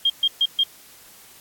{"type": "tone bursts", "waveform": "sine", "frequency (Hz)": 3216, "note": "G7", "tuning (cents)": 44, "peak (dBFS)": -15, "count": 4, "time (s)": [0.05, 0.636], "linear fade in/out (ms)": 5, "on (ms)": 49, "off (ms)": 130, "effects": ["white hiss -48 dBFS RMS until 1.4 s", "AAC 64 kbps"]}